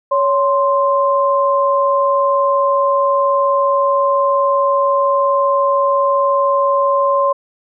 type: tone pair together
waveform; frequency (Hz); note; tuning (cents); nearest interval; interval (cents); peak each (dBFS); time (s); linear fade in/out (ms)
sine; 559.3 / 1046.5; C#5 / C6; +15 / 0; major seventh; 1085; -14; 0.11-7.33; 10
effects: none